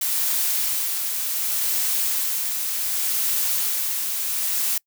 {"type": "noise with tremolo", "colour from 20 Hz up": "blue", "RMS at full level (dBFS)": -22, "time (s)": [0.01, 4.78], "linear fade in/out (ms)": 5, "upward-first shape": "sine", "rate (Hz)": 0.67, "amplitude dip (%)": 35, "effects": ["noise-tail reverb RT60 0.1 s tail -26 dB re dry"]}